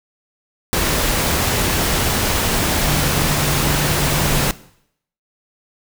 sine tone in noise, 146.83 Hz, D3, in tune, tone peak -21 dBFS, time 2.87-4.45 s, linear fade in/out 0 ms, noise pink, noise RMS -18 dBFS, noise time 0.73-4.51 s, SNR -6 dB, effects noise-tail reverb RT60 0.7 s tail -19 dB re dry

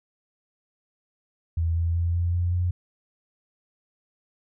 sine tone with pitch steps, 82.8 / 84 / 85.23 / 86.47 / 87.72 / 89 Hz, E2 / E2 / F2 / F2 / F2 / F2, +8 / +33 / -42 / -17 / +8 / +33 cents, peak -21 dBFS, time 1.57-2.71 s, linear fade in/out 5 ms, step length 190 ms, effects none

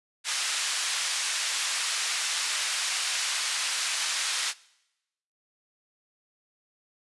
white band-pass noise, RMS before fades -29 dBFS, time 0.24-4.54 s, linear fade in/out 50 ms, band 1300 to 6900 Hz, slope 12 dB/octave, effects noise-tail reverb RT60 0.9 s tail -22 dB re dry + resampled to 24000 Hz

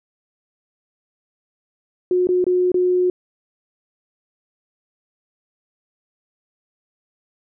sine tone with dropouts, 362.3 Hz, F#4, 36 cents flat, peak -14 dBFS, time 2.11-3.1 s, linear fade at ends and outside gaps 2 ms, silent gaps 2.271-2.289 / 2.442-2.466 / 2.718-2.743 s, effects none

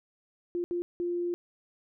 sine tone bursts at uneven times, 349.2 Hz, F4, in tune, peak -28 dBFS, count 3, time 0.55-0.64 / 0.71-0.82 / 1-1.34 s, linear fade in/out 0 ms, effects none

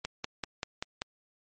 click train, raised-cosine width 0.2 ms, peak -15 dBFS, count 6, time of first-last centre 0.05-1.019 s, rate 5.16 Hz, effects MP3 32 kbps

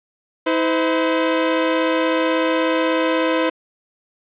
sawtooth tone pair together, 321.9 / 511 Hz, E4 / C5, -41 / -41 cents, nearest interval minor sixth, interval 800 cents, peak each -15 dBFS, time 0.46-3.5 s, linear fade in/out 10 ms, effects resampled to 8000 Hz + 8-bit

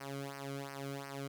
sawtooth tone with flanger, 138.59 Hz, C#3, in tune, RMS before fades -43 dBFS, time 0-1.28 s, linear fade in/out 10 ms, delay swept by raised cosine 0.27 to 1.15 ms, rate 2.8 Hz, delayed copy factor -0.9, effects none

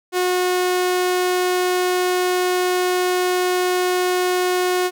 sawtooth tone, 363 Hz, F#4, 33 cents flat, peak -13 dBFS, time 0.12-4.91 s, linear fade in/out 50 ms, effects none

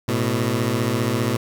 15% pulse beating tone pair, 110 / 125 Hz, A2 / B2, 0 / +21 cents, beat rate 15 Hz, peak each -16 dBFS, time 0.08-1.37 s, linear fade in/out 5 ms, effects none

